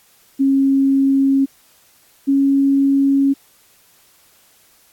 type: tone pair in turn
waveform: sine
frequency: 272.1 / 275.6 Hz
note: C#4 / C#4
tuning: -32 / -10 cents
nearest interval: unison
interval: 22 cents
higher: second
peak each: -11 dBFS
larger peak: neither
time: 0.39-1.46 / 2.27-3.34 s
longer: neither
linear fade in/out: 20 ms
effects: white hiss -53 dBFS RMS until 4.92 s + AAC 64 kbps